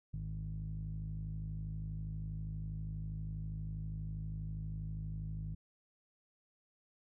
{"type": "tone with low-pass filter", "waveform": "sawtooth", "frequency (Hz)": 52.4, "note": "G#1", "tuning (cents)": 16, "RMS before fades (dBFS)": -41, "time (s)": [0.13, 5.55], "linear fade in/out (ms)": 10, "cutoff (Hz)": 140, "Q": 9.1, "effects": []}